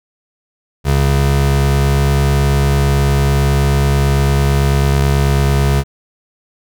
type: tone pair together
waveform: square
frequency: 69.2 / 138.28 Hz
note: C#2 / C#3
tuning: -2 / -4 cents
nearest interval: octave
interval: 1198 cents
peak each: -14 dBFS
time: 0.84-5.84 s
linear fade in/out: 50 ms
effects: none